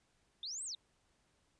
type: linear two-way sweep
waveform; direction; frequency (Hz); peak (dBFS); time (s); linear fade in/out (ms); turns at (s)
sine; up then down; 3431 to 8560 to 3545; -40; 0.43-0.75; 2; 0.64
effects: pink hiss -75 dBFS RMS until 1.59 s + resampled to 22050 Hz